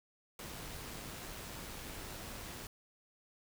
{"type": "noise with amplitude modulation", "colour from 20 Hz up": "pink", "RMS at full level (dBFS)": -45, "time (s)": [0.39, 2.67], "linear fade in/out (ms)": 2, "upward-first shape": "sine", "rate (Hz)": 105, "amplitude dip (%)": 25, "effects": []}